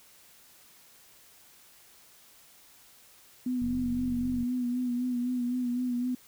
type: tone with vibrato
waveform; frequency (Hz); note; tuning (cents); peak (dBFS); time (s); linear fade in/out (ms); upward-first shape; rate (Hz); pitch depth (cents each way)
sine; 246.9; B3; 0; -27; 3.46-6.15; 5; sine; 3.9; 38
type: click train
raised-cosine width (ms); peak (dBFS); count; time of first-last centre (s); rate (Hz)
5; -29; 38; 3.62-4.43; 45.7
effects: white hiss -57 dBFS RMS until 6.27 s